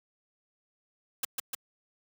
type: noise with echo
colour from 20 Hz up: white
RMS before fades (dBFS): -30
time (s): 1.23-1.25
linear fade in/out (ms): 5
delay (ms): 150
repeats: 2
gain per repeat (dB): -2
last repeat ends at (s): 1.55
effects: high-pass 150 Hz 12 dB/octave